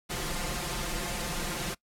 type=noise with comb filter; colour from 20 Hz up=pink; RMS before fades=-33 dBFS; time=0.09-1.75 s; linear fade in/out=20 ms; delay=5.7 ms; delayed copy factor=+0.85; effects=noise-tail reverb RT60 0.1 s tail -22 dB re dry + low-pass 12000 Hz 12 dB/octave